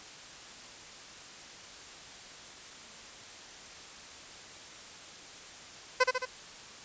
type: tone with echo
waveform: 15% pulse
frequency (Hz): 509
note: C5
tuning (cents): -48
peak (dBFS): -14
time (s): 6-6.04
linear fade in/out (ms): 10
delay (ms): 72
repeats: 3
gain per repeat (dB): -4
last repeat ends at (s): 6.256
effects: white hiss -48 dBFS RMS until 6.84 s + resampled to 16000 Hz